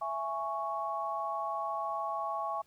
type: chord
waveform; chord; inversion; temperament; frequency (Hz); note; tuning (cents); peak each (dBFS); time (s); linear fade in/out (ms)
sine; C# minor; first; just; 665.2 / 831.5 / 1108.7; E5 / G#5 / C#6; +16 / +2 / 0; -38 / -37 / -35; 0.01-2.62; 10
effects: pink hiss -68 dBFS RMS until 2.66 s